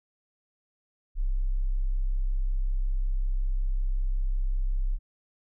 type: tone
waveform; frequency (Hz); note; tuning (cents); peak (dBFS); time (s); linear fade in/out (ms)
sine; 32.7; C1; 0; -23; 1.15-4.99; 50
effects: none